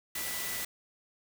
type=tone in noise; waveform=sine; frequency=1975.5 Hz; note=B6; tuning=in tune; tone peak=-42 dBFS; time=0.15-0.65 s; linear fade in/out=5 ms; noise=white; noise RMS=-36 dBFS; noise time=0.15-0.65 s; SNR=-9 dB; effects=none